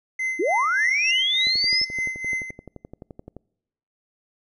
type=tone with tremolo; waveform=triangle; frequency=2059 Hz; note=C7; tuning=28 cents flat; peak=-20 dBFS; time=0.19-2.51 s; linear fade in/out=5 ms; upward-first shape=sine; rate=3.4 Hz; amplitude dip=70%
type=linear sweep; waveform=sine; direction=up; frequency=289.2 to 5330 Hz; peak=-19 dBFS; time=0.39-1.85 s; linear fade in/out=10 ms
type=tone with exponential growth; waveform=sine; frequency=5588 Hz; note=F8; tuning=in tune; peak=-24 dBFS; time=0.46-1.11 s; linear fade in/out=1 ms; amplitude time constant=140 ms
type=click train; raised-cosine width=2 ms; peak=-25 dBFS; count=23; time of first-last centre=1.47-3.367 s; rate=11.6 Hz
effects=noise-tail reverb RT60 0.9 s tail -26 dB re dry + resampled to 24000 Hz